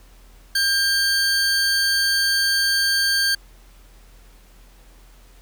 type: tone pair together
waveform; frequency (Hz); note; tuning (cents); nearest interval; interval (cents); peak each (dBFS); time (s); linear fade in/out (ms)
40% pulse; 1600 / 4525; G6 / C#8; +35 / +35; octave + tritone; 1800; -19; 0.55-3.35; 5
effects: added 42 Hz sine -46 dBFS peak until 5.41 s + pink hiss -54 dBFS RMS until 5.41 s